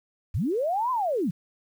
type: linear two-way sweep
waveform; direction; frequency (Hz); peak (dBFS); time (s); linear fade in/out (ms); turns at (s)
sine; up then down; 61 to 1046.5 to 142; -23; 0.34-1.31; 10; 0.91
effects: 9-bit